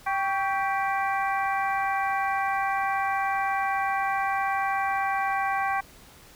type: harmonic tone with a mistuned harmonic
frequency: 392 Hz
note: G4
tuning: in tune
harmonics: 2 / 3 / 4 / 5 / 6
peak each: -26 / -30 / -32 / -34 / -36 dBFS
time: 0.06-5.81 s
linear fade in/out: 10 ms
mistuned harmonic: 3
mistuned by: -77 cents
effects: pink hiss -51 dBFS RMS until 6.35 s